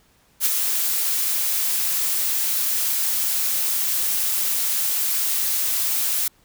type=noise with ADSR envelope; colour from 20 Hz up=blue; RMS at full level=-17 dBFS; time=0.4-6.28 s; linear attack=57 ms; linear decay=19 ms; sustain=-5 dB; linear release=5 ms; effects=pink hiss -59 dBFS RMS until 6.44 s